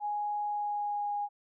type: tone with pitch glide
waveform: sine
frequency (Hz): 830.6 to 821.5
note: G#5 to G#5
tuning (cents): 0 to -19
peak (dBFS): -30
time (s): 0-1.29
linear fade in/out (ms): 50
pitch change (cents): -19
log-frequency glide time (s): 0.45-1.15
effects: none